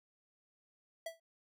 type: tone with exponential decay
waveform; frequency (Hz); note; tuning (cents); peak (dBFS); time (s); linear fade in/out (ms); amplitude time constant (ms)
square; 658; E5; -3; -37; 1.06-1.2; 5; 29
effects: none